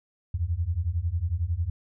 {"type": "beating tone pair", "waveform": "sine", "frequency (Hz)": [79.5, 90.5], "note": ["D#2", "F#2"], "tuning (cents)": [38, -38], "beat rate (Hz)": 11, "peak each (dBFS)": [-28, -27], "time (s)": [0.34, 1.7], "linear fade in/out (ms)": 5, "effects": []}